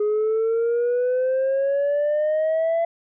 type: exponential sweep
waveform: sine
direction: up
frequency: 416.3 to 675 Hz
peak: -16 dBFS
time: 0-2.85 s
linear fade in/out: 5 ms
effects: tanh soft clip ceiling -17 dBFS